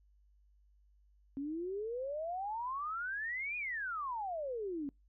sine exponential two-way sweep, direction up then down, 270 to 2489 to 270 Hz, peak -36 dBFS, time 1.37-4.89 s, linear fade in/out 0 ms, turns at 3.57 s, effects noise-tail reverb RT60 0.2 s tail -26 dB re dry + added 50 Hz sine -64 dBFS peak until 5.08 s

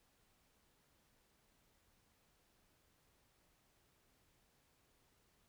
silence, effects pink hiss -75 dBFS RMS until 5.48 s

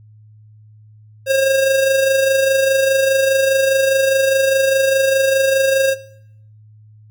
square tone with amplitude modulation, 538 Hz, C5, 48 cents sharp, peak -11 dBFS, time 1.26-5.96 s, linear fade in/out 50 ms, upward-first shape sine, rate 24.9 Hz, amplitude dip 40%, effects noise-tail reverb RT60 0.7 s tail -19 dB re dry + added 107 Hz sine -42 dBFS peak until 7.1 s

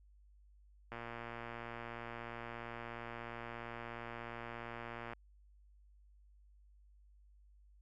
click train, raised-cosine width 0.5 ms, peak -30 dBFS, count 494, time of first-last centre 0.92-5.134 s, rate 117 Hz, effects added 50 Hz sine -61 dBFS peak until 7.81 s

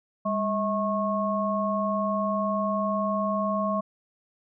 sine tone cluster, 202 / 641 / 1091 Hz, G#3 / E5 / C#6, -48 / -49 / -28 cents, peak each -28 dBFS, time 0.25-3.81 s, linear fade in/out 10 ms, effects none

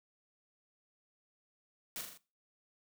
white noise with echo, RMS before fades -41 dBFS, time 1.96-2.01 s, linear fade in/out 0 ms, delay 41 ms, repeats 4, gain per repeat -4 dB, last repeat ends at 2.174 s, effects noise-tail reverb RT60 0.3 s tail -18 dB re dry

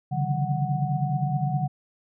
sine tone cluster, 137.4 / 147.1 / 162.3 / 191.7 / 740 Hz, C#3 / D3 / E3 / G3 / F#5, -15 / +3 / -27 / -38 / 0 cents, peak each -27 / -27 / -32 / -34 / -30 dBFS, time 0.11-1.68 s, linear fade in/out 20 ms, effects none

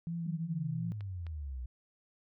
sine tone with vibrato, 164.81 Hz, E3, in tune, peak -34 dBFS, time 0.07-0.92 s, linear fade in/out 0 ms, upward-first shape sine, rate 2.8 Hz, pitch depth 50 cents each way
sine exponential sweep, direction down, 189.9 to 59.7 Hz, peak -37 dBFS, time 0.26-1.66 s, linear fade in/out 5 ms
clicks, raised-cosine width 0.3 ms, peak -36 dBFS, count 2, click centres 1.008 / 1.267 s
effects none

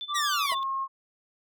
sine tone with tremolo, 3520 Hz, A7, in tune, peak -31 dBFS, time 0.01-0.63 s, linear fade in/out 0 ms, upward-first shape sine, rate 13 Hz, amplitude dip 85%
sine tone with pitch glide, 1174.7 to 1077.2 Hz, D6 to C#6, 0 to -50 cents, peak -27 dBFS, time 0.08-0.88 s, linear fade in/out 50 ms, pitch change -150 cents, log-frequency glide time 0.35-0.56 s
15% pulse linear sweep, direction down, 1975.5 to 930 Hz, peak -21 dBFS, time 0.14-0.55 s, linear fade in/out 20 ms
sine tone with exponential decay, 662 Hz, E5, 7 cents sharp, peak -31 dBFS, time 0.52-0.59 s, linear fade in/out 0 ms, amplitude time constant 15 ms
effects none

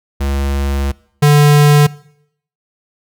square tone pair in turn, 69.3 / 146.84 Hz, C#2 / D3, 0 / 0 cents, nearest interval octave + minor second, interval 1300 cents, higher second, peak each -15 / -6 dBFS, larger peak second, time 0.2-0.92 / 1.22-1.87 s, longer first, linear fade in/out 10 ms, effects noise-tail reverb RT60 0.7 s tail -22 dB re dry

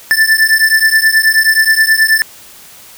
square beating tone pair, 1760 / 1769.4 Hz, A6 / A6, 0 / +9 cents, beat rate 9.4 Hz, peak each -11 dBFS, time 0.11-2.22 s, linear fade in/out 0 ms, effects white hiss -37 dBFS RMS until 2.97 s

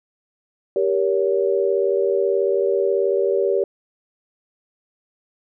sine chord, G diminished, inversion none, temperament just, 392 / 470.4 / 564.5 Hz, G4 / Bb4 / Db5, 0 / +16 / +31 cents, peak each -19 / -22 / -22 dBFS, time 0.76-3.64 s, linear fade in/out 2 ms, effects none

